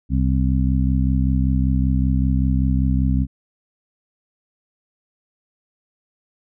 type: harmonic tone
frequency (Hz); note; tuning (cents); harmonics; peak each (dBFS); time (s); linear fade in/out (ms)
65.2; C2; -5; 1 / 2 / 3 / 4; -18 / -21 / -23 / -24; 0.09-3.27; 50
effects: none